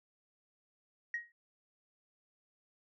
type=tone with exponential decay; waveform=sine; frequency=1886 Hz; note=A#6; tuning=20 cents sharp; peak=-30 dBFS; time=1.14-1.32 s; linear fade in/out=2 ms; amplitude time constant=37 ms; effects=tanh soft clip ceiling -28 dBFS